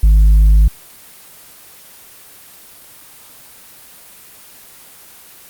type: tone with tanh clipping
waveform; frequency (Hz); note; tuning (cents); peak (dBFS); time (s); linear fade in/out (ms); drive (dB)
sine; 51.9; G#1; 0; -6; 0.03-0.68; 5; 3
effects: white hiss -40 dBFS RMS until 5.49 s + Opus 24 kbps